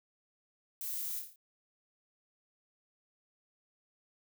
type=noise with echo; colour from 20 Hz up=violet; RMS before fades=-40 dBFS; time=0.81-1.19 s; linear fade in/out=0 ms; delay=28 ms; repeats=6; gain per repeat=-4 dB; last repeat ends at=1.358 s; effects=none